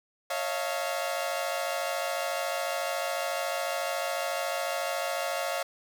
sawtooth tone cluster, 554 / 640 / 694 / 888 Hz, C#5 / D#5 / F5 / A5, -1 / +49 / -11 / +16 cents, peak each -30 / -31 / -29 / -38 dBFS, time 0.3-5.63 s, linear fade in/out 5 ms, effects none

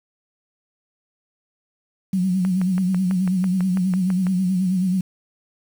sine tone with vibrato, 185 Hz, F#3, in tune, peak -17 dBFS, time 2.13-5.01 s, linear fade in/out 5 ms, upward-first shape sine, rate 9.3 Hz, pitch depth 66 cents each way
click train, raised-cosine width 0.5 ms, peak -18 dBFS, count 12, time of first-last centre 2.45-4.268 s, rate 6.05 Hz
effects 7-bit

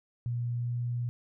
sine tone with pitch glide, 120 to 120.76 Hz, B2 to B2, -49 to -38 cents, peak -29 dBFS, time 0.26-1.09 s, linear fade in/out 0 ms, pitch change +11 cents, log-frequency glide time 0.56-0.7 s, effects none

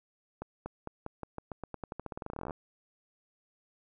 accelerating click train, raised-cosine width 1 ms, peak -24 dBFS, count 28, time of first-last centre 0.42-2.508 s, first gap 240 ms, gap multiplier 0.89, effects none

